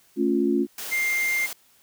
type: chord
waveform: sine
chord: A augmented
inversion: none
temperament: equal with one note detuned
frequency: 220 / 277.2 / 351 Hz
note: A3 / C#4 / E#4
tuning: 0 / 0 / +9 cents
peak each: -25 / -23 / -23 dBFS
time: 0.16-0.67 s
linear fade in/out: 50 ms
type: high-pass noise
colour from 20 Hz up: white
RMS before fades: -34 dBFS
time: 0.78-1.53 s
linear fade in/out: 2 ms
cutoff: 250 Hz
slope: 12 dB/octave
type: tone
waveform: triangle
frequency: 2100 Hz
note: C7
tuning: 6 cents sharp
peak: -20 dBFS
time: 0.91-1.47 s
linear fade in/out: 20 ms
effects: white hiss -59 dBFS RMS until 1.82 s